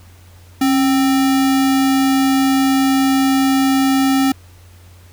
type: tone with sample-and-hold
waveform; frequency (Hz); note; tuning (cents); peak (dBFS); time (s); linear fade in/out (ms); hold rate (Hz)
sine; 270.5; C#4; -42; -11; 0.61-4.32; 5; 1050
effects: added 89 Hz sine -41 dBFS peak until 5.12 s + pink hiss -49 dBFS RMS until 5.12 s